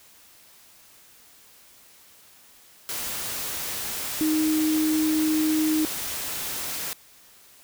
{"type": "tone in noise", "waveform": "sine", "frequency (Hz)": 311.1, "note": "D#4", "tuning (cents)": 0, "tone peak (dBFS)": -20, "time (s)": [4.21, 5.85], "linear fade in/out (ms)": 0, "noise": "white", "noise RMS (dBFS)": -31, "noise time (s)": [2.89, 6.93], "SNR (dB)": 8, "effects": ["white hiss -53 dBFS RMS until 7.63 s"]}